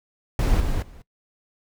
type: noise with level steps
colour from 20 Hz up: brown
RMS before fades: -19 / -24 / -43 dBFS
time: 0.39-1.02 s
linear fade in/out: 2 ms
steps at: 0.6 / 0.82 s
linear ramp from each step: 5 ms
effects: noise-tail reverb RT60 0.1 s tail -20 dB re dry